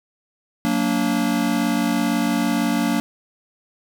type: chord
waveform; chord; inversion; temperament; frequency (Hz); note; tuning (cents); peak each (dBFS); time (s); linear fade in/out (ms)
square; Gb augmented; none; just; 185 / 231.2 / 289.1; Gb3 / Bb3 / D4; 0 / -14 / -27; -26 / -22 / -23; 0.65-3; 0
effects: none